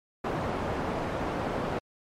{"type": "low-pass noise", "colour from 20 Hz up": "white", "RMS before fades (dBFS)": -31, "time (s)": [0.24, 1.79], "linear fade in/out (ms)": 5, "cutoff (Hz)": 800, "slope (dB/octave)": 12, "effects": ["MP3 64 kbps"]}